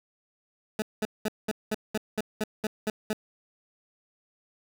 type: tone bursts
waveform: 20% pulse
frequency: 214.9 Hz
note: A3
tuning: 41 cents flat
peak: -21 dBFS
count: 11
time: 0.79-3.131 s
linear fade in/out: 2 ms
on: 31 ms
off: 200 ms
effects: none